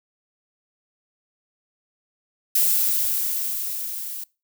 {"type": "noise with level ramp", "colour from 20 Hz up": "violet", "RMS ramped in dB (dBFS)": [-18, -33], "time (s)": [2.55, 4.24], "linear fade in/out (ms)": 5, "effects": ["noise-tail reverb RT60 0.3 s tail -24 dB re dry"]}